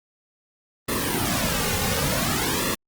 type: noise with flanger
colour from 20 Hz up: pink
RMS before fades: -24 dBFS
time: 0.88-2.75 s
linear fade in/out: 10 ms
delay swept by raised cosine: 1.3 to 3.1 ms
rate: 0.55 Hz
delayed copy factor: -1
effects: Opus 32 kbps